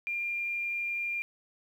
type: tone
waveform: sine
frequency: 2396 Hz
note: D7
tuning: 34 cents sharp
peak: -30 dBFS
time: 0.07-1.22 s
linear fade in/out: 0 ms
effects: 10-bit